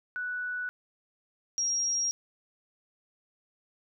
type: tone pair in turn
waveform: sine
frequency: 1480 / 5628 Hz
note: F#6 / F8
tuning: 0 / +12 cents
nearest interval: octave + major seventh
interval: 2312 cents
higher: second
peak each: -31 / -26 dBFS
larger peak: second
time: 0.16-0.69 / 1.58-2.11 s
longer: neither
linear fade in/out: 0 ms
effects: none